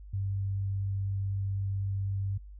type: tone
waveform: sine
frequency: 98 Hz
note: G2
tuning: in tune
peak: -29 dBFS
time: 0.13-2.38 s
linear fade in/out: 10 ms
effects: noise-tail reverb RT60 0.1 s tail -24 dB re dry + added 50 Hz sine -44 dBFS peak until 2.59 s